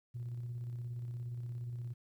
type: tone with tremolo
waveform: sine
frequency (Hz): 120.3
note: B2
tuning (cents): -45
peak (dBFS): -36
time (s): 0.14-1.94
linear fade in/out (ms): 20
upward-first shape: square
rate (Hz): 17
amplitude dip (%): 30
effects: tanh soft clip ceiling -35 dBFS + 12-bit